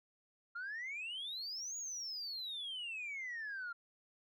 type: exponential two-way sweep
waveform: sine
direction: up then down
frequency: 1374 to 6850 to 1374 Hz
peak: -39 dBFS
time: 0.55-3.73 s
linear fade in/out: 10 ms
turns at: 1.77 s
effects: tanh soft clip ceiling -38 dBFS